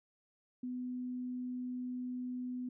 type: tone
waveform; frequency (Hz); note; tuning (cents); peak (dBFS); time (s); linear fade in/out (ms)
sine; 250; B3; +21; -37; 0.63-2.69; 5
effects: none